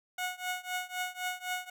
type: tone with tremolo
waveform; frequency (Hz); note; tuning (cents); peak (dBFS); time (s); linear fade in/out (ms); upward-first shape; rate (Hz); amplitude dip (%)
15% pulse; 730; F#5; -24; -24; 0.18-1.7; 5; triangle; 3.9; 95
effects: none